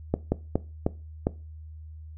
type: slowing click train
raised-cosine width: 2 ms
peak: -9 dBFS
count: 5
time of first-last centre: 0.14-1.269 s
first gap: 180 ms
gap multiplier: 1.31
effects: noise-tail reverb RT60 0.3 s tail -19 dB re dry + added 78 Hz sine -40 dBFS peak until 2.17 s